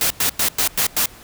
white noise bursts, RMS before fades -18 dBFS, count 6, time 0.01-1.059 s, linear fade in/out 2 ms, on 94 ms, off 97 ms, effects pink hiss -43 dBFS RMS until 1.23 s

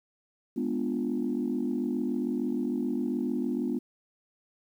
sine chord, G# diminished seventh, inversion none, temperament equal, 207.7 / 246.9 / 293.7 / 349.2 Hz, G#3 / B3 / D4 / F4, 0 / 0 / 0 / 0 cents, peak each -34 / -29 / -33 / -34 dBFS, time 0.56-3.79 s, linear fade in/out 10 ms, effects tanh soft clip ceiling -19 dBFS + 10-bit

